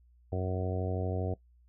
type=harmonic tone; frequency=92.5 Hz; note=F#2; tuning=in tune; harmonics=1 / 2 / 3 / 4 / 5 / 6 / 7 / 8; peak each=-32 / -40 / -41 / -40 / -38 / -43 / -41 / -44 dBFS; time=0.32-1.34 s; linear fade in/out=5 ms; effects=noise-tail reverb RT60 0.1 s tail -19 dB re dry + added 60 Hz sine -59 dBFS peak until 1.68 s